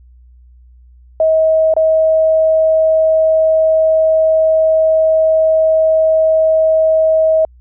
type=tone with dropouts; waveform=sine; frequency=637 Hz; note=D#5; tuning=41 cents sharp; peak=-8 dBFS; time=1.2-7.45 s; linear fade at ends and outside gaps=2 ms; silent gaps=1.739-1.765 s; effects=added 61 Hz sine -40 dBFS peak until 7.6 s